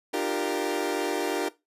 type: chord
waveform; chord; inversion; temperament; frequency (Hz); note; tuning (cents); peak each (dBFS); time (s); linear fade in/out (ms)
30% pulse; G minor seventh; second; equal with one note detuned; 300.4 / 349.2 / 392 / 466.2; D4 / F4 / G4 / Bb4; +39 / 0 / 0 / 0; -29; 0.13-1.49; 10
effects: noise-tail reverb RT60 0.2 s tail -17 dB re dry + resampled to 32000 Hz